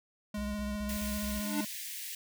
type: tone with vibrato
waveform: square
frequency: 207.7 Hz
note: G#3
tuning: in tune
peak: -35 dBFS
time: 0.34-1.65 s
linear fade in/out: 5 ms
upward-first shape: triangle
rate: 15 Hz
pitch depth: 22 cents each way
type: tone bursts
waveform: triangle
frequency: 62 Hz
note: B1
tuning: 7 cents sharp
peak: -36 dBFS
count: 5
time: 0.37-1.402 s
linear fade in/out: 10 ms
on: 180 ms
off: 33 ms
type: high-pass noise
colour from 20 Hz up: white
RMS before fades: -41 dBFS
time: 0.89-2.15 s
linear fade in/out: 2 ms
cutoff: 1700 Hz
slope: 96 dB/octave
type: tone with exponential growth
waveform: square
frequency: 296.3 Hz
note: D4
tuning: 15 cents sharp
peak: -29 dBFS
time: 1.31-1.61 s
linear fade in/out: 5 ms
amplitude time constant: 65 ms
effects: none